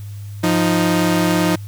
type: tone pair together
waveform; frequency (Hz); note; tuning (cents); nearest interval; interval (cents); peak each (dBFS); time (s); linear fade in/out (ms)
sawtooth; 174.6 / 311.1; F3 / D#4; 0 / 0; minor seventh; 1000; -13; 0.43-1.56; 10
effects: added 102 Hz sine -28 dBFS peak until 1.67 s + white hiss -48 dBFS RMS until 1.67 s